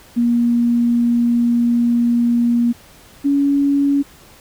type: tone pair in turn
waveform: sine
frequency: 237.5 / 281.5 Hz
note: A#3 / C#4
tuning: +33 / +27 cents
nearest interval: minor third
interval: 294 cents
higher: second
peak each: -12 dBFS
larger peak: neither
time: 0.16-2.73 / 3.24-4.03 s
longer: first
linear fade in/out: 20 ms
effects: pink hiss -45 dBFS RMS until 4.4 s